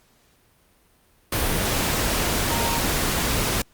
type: tone in noise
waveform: sine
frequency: 927 Hz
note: A#5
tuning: 10 cents flat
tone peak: -28 dBFS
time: 2.5-2.79 s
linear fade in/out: 5 ms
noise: pink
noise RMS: -23 dBFS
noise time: 1.32-3.62 s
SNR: -8 dB
effects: pink hiss -60 dBFS RMS until 3.73 s + Opus 48 kbps